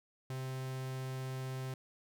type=tone; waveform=45% pulse; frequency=130.81 Hz; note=C3; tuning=in tune; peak=-38 dBFS; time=0.3-1.74 s; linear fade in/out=2 ms; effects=none